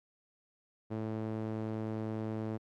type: tone with band-pass filter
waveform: sawtooth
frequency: 109.7 Hz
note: A2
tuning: 5 cents flat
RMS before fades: -37 dBFS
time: 0.9-2.58 s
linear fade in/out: 20 ms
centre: 330 Hz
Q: 0.82
effects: AAC 64 kbps